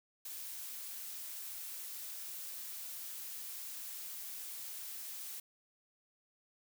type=noise; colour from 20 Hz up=blue; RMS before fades=-45 dBFS; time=0.25-5.4 s; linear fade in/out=5 ms; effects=none